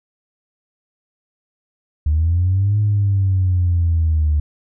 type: linear two-way sweep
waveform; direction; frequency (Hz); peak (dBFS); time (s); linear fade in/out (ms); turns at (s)
sine; up then down; 73.6 to 105.6 to 73.6; -12; 2.06-4.4; 5; 2.79
effects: tanh soft clip ceiling -9 dBFS